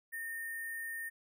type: tone with sample-and-hold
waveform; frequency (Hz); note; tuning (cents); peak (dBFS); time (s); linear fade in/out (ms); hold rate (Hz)
sine; 1831; A#6; -32; -38; 0.12-1.1; 20; 11025
effects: none